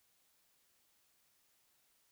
silence, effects white hiss -74 dBFS RMS until 2.11 s

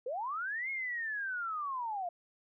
sine linear two-way sweep, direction up then down, 460.9 to 2178 to 675 Hz, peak -34 dBFS, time 0.06-2.09 s, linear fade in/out 5 ms, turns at 0.7 s, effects none

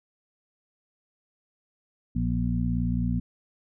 harmonic tone with a mistuned harmonic, 58.27 Hz, A#1, in tune, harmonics 1 / 2 / 3 / 4, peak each -29 / -29 / -29 / -29 dBFS, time 2.15-3.2 s, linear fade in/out 10 ms, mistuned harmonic 4, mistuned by +46 cents, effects none

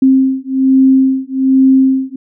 sine beating tone pair, 264.1 / 265.3 Hz, C4 / C4, +16 / +24 cents, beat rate 1.2 Hz, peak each -10 / -10 dBFS, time 0.02-2.16 s, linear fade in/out 5 ms, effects none

